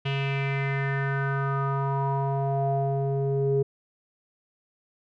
square tone with low-pass filter sweep, 137.7 Hz, C#3, 11 cents flat, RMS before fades -26 dBFS, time 0.05-3.63 s, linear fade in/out 10 ms, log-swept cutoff 2900 to 420 Hz, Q 5.2, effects none

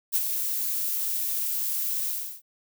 violet noise with ADSR envelope, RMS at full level -22 dBFS, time 0.12-2.42 s, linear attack 37 ms, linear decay 34 ms, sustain -6 dB, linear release 360 ms, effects none

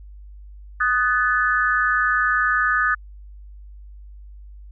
sine tone cluster, 1245 / 1495 / 1735 Hz, D#6 / F#6 / A6, +1 / +17 / -25 cents, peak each -21 dBFS, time 0.8-2.95 s, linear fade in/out 10 ms, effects added 50 Hz sine -38 dBFS peak until 4.71 s

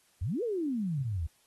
sine exponential two-way sweep, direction up then down, 73.8 to 501 to 73.8 Hz, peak -29 dBFS, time 0.21-1.27 s, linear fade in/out 10 ms, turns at 0.43 s, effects white hiss -67 dBFS RMS until 1.46 s + AAC 32 kbps

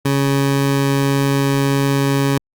20% pulse tone, 138.59 Hz, C#3, in tune, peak -9 dBFS, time 0.05-2.38 s, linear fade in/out 5 ms, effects Opus 48 kbps

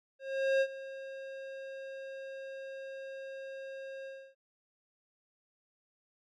square tone with ADSR envelope, 538 Hz, C5, 48 cents sharp, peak -25 dBFS, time 0.19-4.35 s, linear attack 420 ms, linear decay 60 ms, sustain -17 dB, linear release 290 ms, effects low-pass 3000 Hz 12 dB/octave

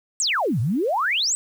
sine exponential two-way sweep, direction down then up, 8372 to 103.83 to 8372 Hz, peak -19 dBFS, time 0.2-1.35 s, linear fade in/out 0 ms, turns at 0.6 s, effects 8-bit

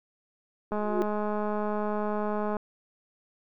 sine tone with exponential growth, 363.7 Hz, F#4, 30 cents flat, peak -21 dBFS, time 0.71-1.02 s, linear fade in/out 0 ms, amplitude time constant 67 ms
click train, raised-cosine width 1 ms, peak -18 dBFS, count 389, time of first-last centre 0.72-2.568 s, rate 210 Hz
effects none

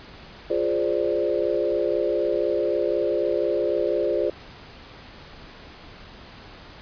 sine chord, D half-diminished seventh, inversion first, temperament equal, 349.2 / 415.3 / 523.3 / 587.3 Hz, F4 / Ab4 / C5 / D5, 0 / 0 / 0 / 0 cents, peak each -26 dBFS, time 0.5-4.3 s, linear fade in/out 5 ms, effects pink hiss -44 dBFS RMS until 6.81 s + resampled to 11025 Hz

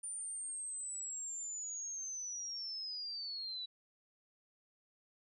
sine linear sweep, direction down, 9240 to 3906 Hz, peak -40 dBFS, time 0.03-3.66 s, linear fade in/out 10 ms, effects none

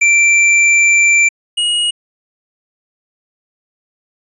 square tone pair in turn, 2349 / 2886 Hz, D7 / F#7, 0 / -44 cents, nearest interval major third, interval 356 cents, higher second, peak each -8 / -13 dBFS, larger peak first, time 0.01-1.29 / 1.57-1.91 s, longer first, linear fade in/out 10 ms, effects resampled to 24000 Hz

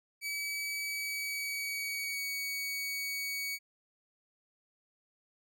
sawtooth tone with pitch glide, 2284 to 2250 Hz, D7 to C#7, -49 to +25 cents, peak -31 dBFS, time 0.21-3.59 s, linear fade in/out 50 ms, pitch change -26 cents, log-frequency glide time 0.82-2.22 s, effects none

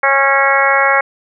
harmonic tone, 274.3 Hz, C#4, 18 cents flat, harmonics 2 / 3 / 4 / 5 / 6 / 7 / 8, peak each -17 / -17 / -17 / -17 / -17 / -17 / -17 dBFS, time 0.03-1.01 s, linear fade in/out 5 ms, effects none

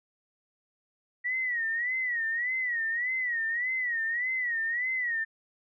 sine tone with vibrato, 1924 Hz, B6, 46 cents flat, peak -27 dBFS, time 1.24-5.25 s, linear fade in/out 20 ms, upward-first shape sine, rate 1.7 Hz, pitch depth 120 cents each way, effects none

